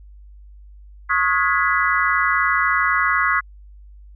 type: tone cluster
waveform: sine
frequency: 1097 / 1261 / 1438 / 1670 / 1989 Hz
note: C#6 / D#6 / F#6 / G#6 / B6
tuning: -18 / +23 / -50 / +9 / +12 cents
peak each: -22 dBFS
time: 1.09-3.41 s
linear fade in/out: 20 ms
effects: added 50 Hz sine -40 dBFS peak until 4.15 s